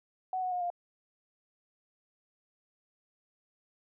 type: tone with pitch steps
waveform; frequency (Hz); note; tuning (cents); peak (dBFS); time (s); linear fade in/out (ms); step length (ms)
sine; 746 / 736 / 719 / 702; F#5 / F#5 / F#5 / F5; +14 / -9 / -50 / +9; -30; 0.33-0.702; 2; 93
effects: none